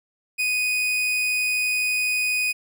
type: tone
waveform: 40% pulse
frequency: 2489 Hz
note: D#7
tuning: in tune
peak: -20 dBFS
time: 0.38-2.53 s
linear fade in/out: 20 ms
effects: none

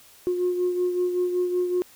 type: beating tone pair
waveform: sine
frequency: 358.5 / 363.8 Hz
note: F4 / F#4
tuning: +45 / -29 cents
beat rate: 5.3 Hz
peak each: -21 / -30 dBFS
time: 0.27-1.82 s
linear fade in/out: 0 ms
effects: tanh soft clip ceiling -16 dBFS + white hiss -52 dBFS RMS until 1.95 s

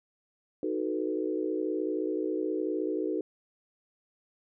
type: chord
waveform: sine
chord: B dominant seventh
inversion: first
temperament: equal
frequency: 311.1 / 370 / 440 / 493.9 Hz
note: D#4 / F#4 / A4 / B4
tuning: 0 / 0 / 0 / 0 cents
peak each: -32 / -33 / -34 / -37 dBFS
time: 0.63-3.21 s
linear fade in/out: 2 ms
effects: none

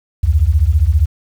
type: beating tone pair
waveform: sine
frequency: 69 / 84 Hz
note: C#2 / E2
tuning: -7 / +33 cents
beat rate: 15 Hz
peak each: -12 dBFS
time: 0.23-1.06 s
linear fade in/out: 10 ms
effects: 7-bit

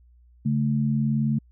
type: tone pair together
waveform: sine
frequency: 140.2 / 219.7 Hz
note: C#3 / A3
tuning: +20 / -2 cents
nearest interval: minor sixth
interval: 778 cents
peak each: -23 dBFS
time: 0.45-1.39 s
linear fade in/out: 10 ms
effects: added 60 Hz sine -52 dBFS peak until 1.51 s

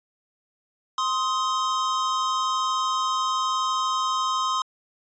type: tone pair together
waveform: square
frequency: 1046.5 / 1258.6 Hz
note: C6 / D#6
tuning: 0 / +19 cents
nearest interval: minor third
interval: 319 cents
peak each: -25 / -27 dBFS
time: 0.98-4.62 s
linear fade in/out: 2 ms
effects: resampled to 16000 Hz

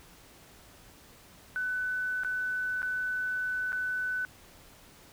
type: tone with dropouts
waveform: sine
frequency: 1500 Hz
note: F#6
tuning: 23 cents sharp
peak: -29 dBFS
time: 1.56-4.25 s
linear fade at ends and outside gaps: 0 ms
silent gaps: 2.235-2.247 / 2.819-2.829 / 3.721-3.729 s
effects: pink hiss -55 dBFS RMS until 5.12 s

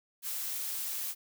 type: noise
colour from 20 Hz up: blue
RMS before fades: -36 dBFS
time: 0.22-1.15 s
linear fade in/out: 50 ms
effects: none

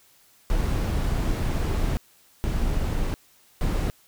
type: noise bursts at uneven times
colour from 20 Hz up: brown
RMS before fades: -24 dBFS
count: 3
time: 0.5-1.97 / 2.44-3.14 / 3.61-3.9 s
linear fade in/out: 0 ms
effects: white hiss -58 dBFS RMS until 4.07 s

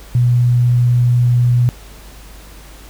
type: tone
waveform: sine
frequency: 122 Hz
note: B2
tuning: 21 cents flat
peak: -9 dBFS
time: 0.15-1.69 s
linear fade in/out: 0 ms
effects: added 50 Hz sine -36 dBFS peak until 2.89 s + pink hiss -41 dBFS RMS until 2.89 s

